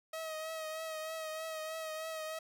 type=tone with vibrato; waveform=sawtooth; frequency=635 Hz; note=D#5; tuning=35 cents sharp; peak=-35 dBFS; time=0.13-2.39 s; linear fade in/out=5 ms; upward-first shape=triangle; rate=3.2 Hz; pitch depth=35 cents each way; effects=none